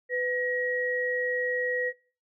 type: tone pair together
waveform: sine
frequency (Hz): 498.8 / 1900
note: B4 / A#6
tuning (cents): +17 / +33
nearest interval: octave + major seventh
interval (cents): 2316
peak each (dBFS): -28 / -29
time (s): 0.09-1.93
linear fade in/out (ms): 50
effects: noise-tail reverb RT60 0.4 s tail -21 dB re dry

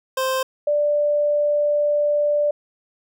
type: tone pair in turn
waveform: 25% pulse / sine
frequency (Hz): 523 / 588.5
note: C5 / D5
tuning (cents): -1 / +3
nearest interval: major second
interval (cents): 204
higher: second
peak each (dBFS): -16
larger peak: neither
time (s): 0.17-0.43 / 0.67-2.51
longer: second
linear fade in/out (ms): 5
effects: none

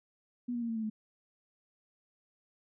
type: tone with pitch steps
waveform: sine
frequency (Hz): 243.9 / 238.1 / 232.3 / 226.8 / 221.3 / 216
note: B3 / A#3 / A#3 / A#3 / A3 / A3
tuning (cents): -21 / +37 / -6 / -47 / +10 / -32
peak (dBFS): -32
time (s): 0.48-0.9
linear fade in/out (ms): 10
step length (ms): 70
effects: none

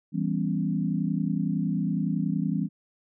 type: chord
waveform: sine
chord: C# half-diminished seventh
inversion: first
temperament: equal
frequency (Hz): 164.81 / 196 / 246.9 / 277.2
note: E3 / G3 / B3 / C#4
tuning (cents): 0 / 0 / 0 / 0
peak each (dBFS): -28 / -28 / -32 / -32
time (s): 0.12-2.69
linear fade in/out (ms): 50
effects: none

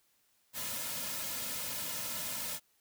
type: noise with comb filter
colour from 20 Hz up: white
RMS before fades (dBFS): -38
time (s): 0.53-2.6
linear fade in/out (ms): 50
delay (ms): 2.6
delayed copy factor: -0.7
effects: white hiss -72 dBFS RMS until 2.8 s

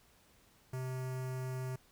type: tone with notch filter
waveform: square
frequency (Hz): 129.1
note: C3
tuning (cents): -23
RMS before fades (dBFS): -39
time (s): 0.73-1.76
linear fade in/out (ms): 5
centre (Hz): 3600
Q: 1.1
effects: pink hiss -66 dBFS RMS until 1.91 s

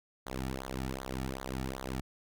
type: tone with flanger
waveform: sawtooth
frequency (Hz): 65.41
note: C2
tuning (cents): 0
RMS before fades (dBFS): -38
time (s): 0.26-2.01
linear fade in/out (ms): 5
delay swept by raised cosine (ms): 0.37 to 1.97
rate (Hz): 2.6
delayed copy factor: -0.9
effects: none

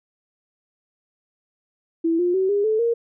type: tone with pitch steps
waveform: sine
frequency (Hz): 330 / 353.7 / 379.1 / 406.3 / 435.4 / 466.7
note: E4 / F4 / F#4 / G#4 / A4 / A#4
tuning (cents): +2 / +22 / +42 / -38 / -18 / +2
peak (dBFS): -17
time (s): 2.04-2.94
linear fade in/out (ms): 10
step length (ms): 150
effects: none

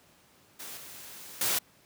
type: noise with level steps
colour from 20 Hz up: white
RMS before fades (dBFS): -42 / -46 / -28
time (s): 0.59-1.59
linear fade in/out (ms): 10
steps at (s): 0.77 / 1.41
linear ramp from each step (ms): 2
effects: pink hiss -61 dBFS RMS until 1.85 s + high-pass 100 Hz 12 dB/octave

